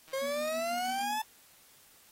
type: click train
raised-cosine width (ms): 0.2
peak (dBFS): -37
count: 153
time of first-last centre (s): 0.08-1.036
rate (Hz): 159
type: exponential sweep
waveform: 40% pulse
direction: up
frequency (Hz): 529 to 880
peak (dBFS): -30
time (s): 0.13-1.22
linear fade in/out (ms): 5
type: tone with tremolo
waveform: sine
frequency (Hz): 241.8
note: B3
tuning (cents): -36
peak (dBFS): -40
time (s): 0.21-1.19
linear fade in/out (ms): 20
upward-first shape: triangle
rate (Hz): 6.1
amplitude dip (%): 70
effects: white hiss -60 dBFS RMS until 2.11 s + AAC 48 kbps